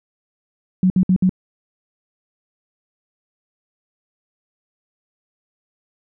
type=tone bursts; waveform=sine; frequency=185 Hz; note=F#3; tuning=in tune; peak=-11 dBFS; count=4; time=0.83-1.294 s; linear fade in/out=2 ms; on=71 ms; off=60 ms; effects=none